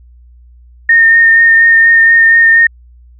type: tone with vibrato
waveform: sine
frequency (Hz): 1830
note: A#6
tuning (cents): -32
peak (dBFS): -3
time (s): 0.89-2.67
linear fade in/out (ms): 5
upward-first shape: sine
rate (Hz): 4.2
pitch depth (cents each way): 14
effects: added 60 Hz sine -37 dBFS peak until 3.19 s